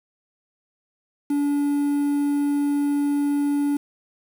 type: tone with quantisation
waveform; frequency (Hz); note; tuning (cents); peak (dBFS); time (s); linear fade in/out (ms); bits
triangle; 287.3; D4; -38; -17; 1.3-3.77; 5; 7
effects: none